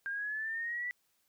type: linear sweep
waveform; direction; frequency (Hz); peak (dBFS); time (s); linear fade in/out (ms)
sine; up; 1592 to 1975.5; -34; 0.06-0.91; 0
effects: white hiss -75 dBFS RMS until 1.28 s